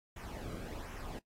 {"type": "noise with flanger", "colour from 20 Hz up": "brown", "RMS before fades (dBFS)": -44, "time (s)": [0.16, 1.19], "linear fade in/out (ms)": 5, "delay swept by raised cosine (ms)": [0.22, 1.14], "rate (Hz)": 1.3, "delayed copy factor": -0.6, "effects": ["noise-tail reverb RT60 0.1 s tail -18 dB re dry", "AAC 48 kbps"]}